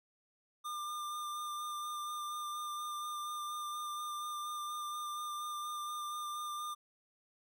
square tone with vibrato, 1200 Hz, D6, 37 cents sharp, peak -39 dBFS, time 0.64-6.75 s, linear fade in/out 20 ms, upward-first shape sine, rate 4.2 Hz, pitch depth 15 cents each way, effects none

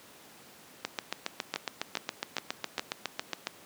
two click trains, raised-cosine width 0.2 ms, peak -13 / -13 dBFS, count 20 / 4, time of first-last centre 0.85-3.471 / 1.56-2.795 s, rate 7.25 / 2.43 Hz, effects pink hiss -53 dBFS RMS until 3.65 s + high-pass 200 Hz 12 dB/octave

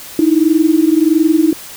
sine tone pair together, 306.4 / 327.9 Hz, D#4 / E4, -27 / -9 cents, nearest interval minor second, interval 118 cents, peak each -11 dBFS, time 0.19-1.53 s, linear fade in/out 2 ms, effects white hiss -32 dBFS RMS until 1.76 s

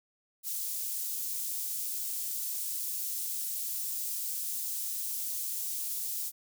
white high-pass noise, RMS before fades -35 dBFS, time 0.43-6.32 s, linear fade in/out 50 ms, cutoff 7000 Hz, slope 12 dB/octave, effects none

